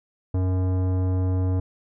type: tone with tanh clipping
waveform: sine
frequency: 92.6 Hz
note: F#2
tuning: 2 cents sharp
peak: -22 dBFS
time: 0.34-1.6 s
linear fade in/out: 5 ms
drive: 16 dB
effects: none